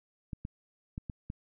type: clicks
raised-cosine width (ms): 5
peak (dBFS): -25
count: 5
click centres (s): 0.332 / 0.451 / 0.979 / 1.098 / 1.301
effects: none